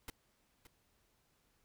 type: noise with echo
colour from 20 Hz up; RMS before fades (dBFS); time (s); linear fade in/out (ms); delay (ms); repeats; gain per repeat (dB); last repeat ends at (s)
pink; -45; 0.08-0.1; 2; 570; 1; -13; 0.67
effects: pink hiss -75 dBFS RMS until 1.64 s